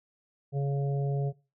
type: harmonic tone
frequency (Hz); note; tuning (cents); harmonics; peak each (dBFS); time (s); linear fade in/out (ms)
139.8; C#3; +15; 1 / 3 / 4 / 5; -26 / -36 / -42 / -42; 0.52-1.33; 50
effects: noise-tail reverb RT60 0.3 s tail -20 dB re dry